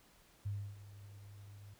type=tone with ADSR envelope; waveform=sine; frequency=101.1 Hz; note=G#2; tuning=46 cents flat; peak=-35 dBFS; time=0.45-1.74 s; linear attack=13 ms; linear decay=290 ms; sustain=-16 dB; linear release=4 ms; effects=pink hiss -66 dBFS RMS until 1.79 s